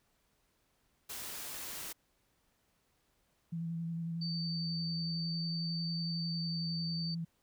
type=noise; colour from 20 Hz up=white; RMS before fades=-43 dBFS; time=1.09-1.93 s; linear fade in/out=10 ms
type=tone with vibrato; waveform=sine; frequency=166.5 Hz; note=E3; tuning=18 cents sharp; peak=-35 dBFS; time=3.52-7.25 s; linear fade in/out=10 ms; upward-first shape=square; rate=11 Hz; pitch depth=16 cents each way
type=tone; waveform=sine; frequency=4583 Hz; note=D8; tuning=43 cents flat; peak=-38 dBFS; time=4.21-7.15 s; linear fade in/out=10 ms
effects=pink hiss -75 dBFS RMS until 7.42 s